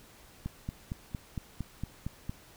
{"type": "click train", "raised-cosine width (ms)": 5, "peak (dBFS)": -22, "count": 9, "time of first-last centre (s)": [0.46, 2.295], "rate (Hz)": 4.36, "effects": ["pink hiss -56 dBFS RMS until 2.56 s"]}